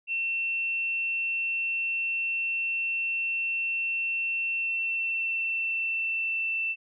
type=tone with pitch glide; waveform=sine; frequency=2700 to 2672 Hz; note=E7 to E7; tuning=+41 to +23 cents; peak=-26 dBFS; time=0.07-6.76 s; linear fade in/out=50 ms; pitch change=-18 cents; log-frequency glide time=4.57-6.64 s; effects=none